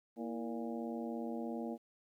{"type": "harmonic tone with a mistuned harmonic", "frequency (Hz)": 116.9, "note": "A#2", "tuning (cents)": 5, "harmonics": [2, 3, 4, 5, 6, 7], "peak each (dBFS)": [-40, -44, -46, -48, -50, -51], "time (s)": [0.16, 1.78], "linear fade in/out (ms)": 50, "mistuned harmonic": 3, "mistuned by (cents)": -92, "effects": ["12-bit"]}